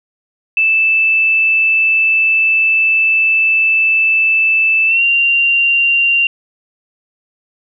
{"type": "tone with pitch glide", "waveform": "sine", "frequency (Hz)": [2637, 2771], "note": ["E7", "F7"], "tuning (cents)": [0, -14], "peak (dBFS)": -9, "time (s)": [0.57, 6.27], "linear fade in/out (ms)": 2, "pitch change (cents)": 86, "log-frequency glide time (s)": [4.87, 5.03], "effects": []}